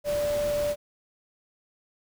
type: tone in noise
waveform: sine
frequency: 586 Hz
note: D5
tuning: 4 cents flat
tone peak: -24 dBFS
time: 0.04-0.76 s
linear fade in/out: 50 ms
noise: pink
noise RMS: -37 dBFS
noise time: 0.04-0.76 s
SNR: +10 dB
effects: none